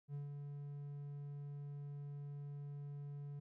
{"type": "tone with ADSR envelope", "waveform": "triangle", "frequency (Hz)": 143.5, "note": "D3", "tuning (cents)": -40, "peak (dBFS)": -39, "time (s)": [0.08, 3.4], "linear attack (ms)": 62, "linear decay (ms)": 140, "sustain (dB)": -4, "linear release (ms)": 11, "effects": []}